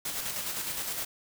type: noise with tremolo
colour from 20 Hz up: white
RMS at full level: -33 dBFS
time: 0.05-1.05 s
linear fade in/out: 5 ms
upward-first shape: square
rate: 9.7 Hz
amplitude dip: 35%
effects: none